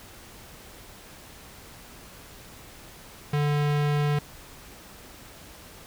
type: tone with low-pass filter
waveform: square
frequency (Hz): 146.83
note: D3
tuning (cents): 0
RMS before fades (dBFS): -24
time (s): 3.33-4.19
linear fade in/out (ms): 5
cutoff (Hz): 3300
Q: 0.92
effects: pink hiss -47 dBFS RMS until 5.86 s